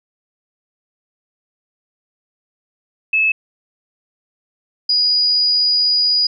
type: tone pair in turn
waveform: sine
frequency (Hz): 2600 / 4908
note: E7 / D#8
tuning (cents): -24 / -25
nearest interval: major seventh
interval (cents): 1099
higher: second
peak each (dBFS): -12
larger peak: neither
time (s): 3.13-3.32 / 4.89-6.27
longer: second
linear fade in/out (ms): 5
effects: none